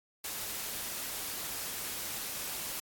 white noise, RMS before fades -38 dBFS, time 0.24-2.8 s, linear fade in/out 5 ms, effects AAC 64 kbps

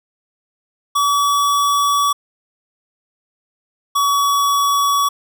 square tone pair in turn, 1140 / 1132.1 Hz, C#6 / C#6, +48 / +36 cents, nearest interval unison, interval 12 cents, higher first, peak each -14 / -14 dBFS, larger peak neither, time 0.95-2.13 / 3.95-5.09 s, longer first, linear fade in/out 10 ms, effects none

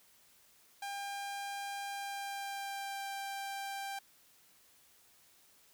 sawtooth tone with pitch glide, 800 to 789.4 Hz, G5 to G5, +35 to +12 cents, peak -35 dBFS, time 0.82-3.99 s, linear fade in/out 5 ms, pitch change -23 cents, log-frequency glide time 1.84-3.07 s, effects white hiss -65 dBFS RMS until 5.73 s

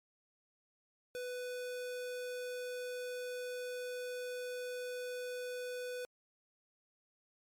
square tone, 497 Hz, B4, 11 cents sharp, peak -40 dBFS, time 1.15-6.05 s, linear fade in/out 0 ms, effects MP3 64 kbps

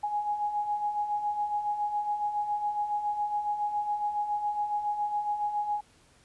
sine beating tone pair, 826 / 833.2 Hz, G#5 / G#5, -10 / +5 cents, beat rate 7.2 Hz, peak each -36 / -28 dBFS, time 0.03-5.81 s, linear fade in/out 10 ms, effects pink hiss -61 dBFS RMS until 6.24 s + resampled to 24000 Hz

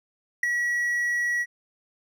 triangle tone with ADSR envelope, 1926 Hz, B6, 44 cents flat, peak -14 dBFS, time 0.43-1.46 s, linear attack 5 ms, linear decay 4 ms, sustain -7 dB, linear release 47 ms, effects none

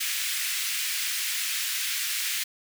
pink high-pass noise, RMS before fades -29 dBFS, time 0-2.44 s, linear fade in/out 10 ms, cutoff 1900 Hz, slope 24 dB/octave, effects none

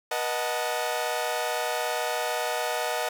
sawtooth chord, B dominant seventh, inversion none, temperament equal with one note detuned, 483.4 / 622.3 / 740 / 880 Hz, B4 / D#5 / F#5 / A5, -37 / 0 / 0 / 0 cents, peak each -29 / -27 / -28 / -30 dBFS, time 0.11-3.09 s, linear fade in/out 5 ms, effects none

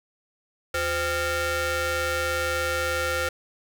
sawtooth ring-modulated tone, 436.5 Hz, A4, 14 cents flat, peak -17 dBFS, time 0.74-3.29 s, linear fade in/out 5 ms, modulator 952 Hz, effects none

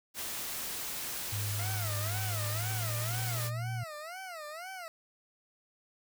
white noise, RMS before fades -38 dBFS, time 0.14-3.51 s, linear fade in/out 50 ms
sine tone with pitch glide, 103.83 to 117.22 Hz, G#2 to A#2, 0 to +10 cents, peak -33 dBFS, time 1.32-3.84 s, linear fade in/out 10 ms, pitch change +210 cents, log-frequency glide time 2.25-3.32 s
20% pulse tone with vibrato, 675 Hz, E5, 41 cents sharp, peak -36 dBFS, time 1.59-4.88 s, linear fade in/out 0 ms, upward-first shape sine, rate 2 Hz, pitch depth 220 cents each way
effects none

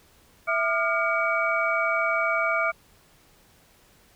sine tone cluster, 660 / 1204 / 1410 / 2268 Hz, E5 / D6 / F6 / C#7, +2 / +43 / +16 / +39 cents, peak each -27 dBFS, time 0.47-2.72 s, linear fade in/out 20 ms, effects pink hiss -58 dBFS RMS until 4.15 s

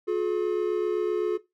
triangle tone pair together, 358.2 / 426 Hz, F4 / G#4, +44 / +44 cents, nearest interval minor third, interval 300 cents, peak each -24 dBFS, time 0.07-1.38 s, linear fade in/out 20 ms, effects noise-tail reverb RT60 0.2 s tail -17 dB re dry

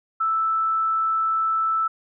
sine tone, 1318.5 Hz, E6, in tune, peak -19 dBFS, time 0.2-1.88 s, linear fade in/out 10 ms, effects none

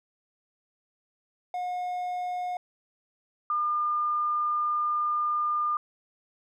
triangle / sine tone pair in turn, 721 / 1206.1 Hz, F#5 / D6, -45 / +46 cents, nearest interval major sixth, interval 891 cents, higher second, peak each -27 / -24 dBFS, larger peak second, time 1.54-2.57 / 3.5-5.77 s, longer second, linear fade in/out 2 ms, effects none

